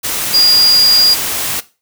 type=tone in noise; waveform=sine; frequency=4832 Hz; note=D8; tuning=48 cents sharp; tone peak=-6 dBFS; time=0.33-1.15 s; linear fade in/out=20 ms; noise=white; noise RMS=-18 dBFS; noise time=0.03-1.61 s; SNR=+9 dB; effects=noise-tail reverb RT60 0.3 s tail -17 dB re dry